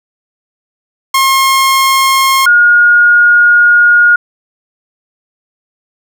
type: tone pair in turn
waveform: sawtooth / sine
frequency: 1073 / 1432.3 Hz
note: C6 / F6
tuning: +43 / +43 cents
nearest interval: perfect fourth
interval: 500 cents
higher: second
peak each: -3 dBFS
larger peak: neither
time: 1.14-2.46 / 2.46-4.16 s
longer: second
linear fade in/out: 5 ms
effects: none